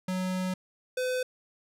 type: tone pair in turn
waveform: square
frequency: 185 / 506.9 Hz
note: F#3 / B4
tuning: 0 / +45 cents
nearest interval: octave + perfect fourth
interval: 1745 cents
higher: second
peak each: -29 / -28 dBFS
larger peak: second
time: 0.08-0.54 / 0.97-1.23 s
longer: first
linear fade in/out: 5 ms
effects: low-pass 12000 Hz 12 dB/octave